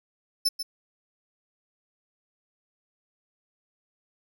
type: tone with echo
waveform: 40% pulse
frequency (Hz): 5274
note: E8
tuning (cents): 0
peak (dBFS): -19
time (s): 0.45-0.49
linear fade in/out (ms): 10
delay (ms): 140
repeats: 1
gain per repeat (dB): -9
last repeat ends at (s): 0.63
effects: none